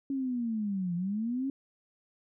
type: linear two-way sweep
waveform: sine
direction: down then up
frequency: 277.2 to 170 to 277.2 Hz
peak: -29 dBFS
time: 0.1-1.5 s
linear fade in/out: 2 ms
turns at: 0.95 s
effects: none